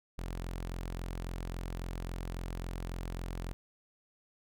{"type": "tone", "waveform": "sawtooth", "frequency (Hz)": 43.65, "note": "F1", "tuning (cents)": 0, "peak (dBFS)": -33, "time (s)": [0.18, 3.53], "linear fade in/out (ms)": 0, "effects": []}